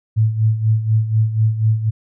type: tone with tremolo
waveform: sine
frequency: 110 Hz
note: A2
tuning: in tune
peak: -10 dBFS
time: 0.16-1.91 s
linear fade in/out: 20 ms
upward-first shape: sine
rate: 4.1 Hz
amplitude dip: 70%
effects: none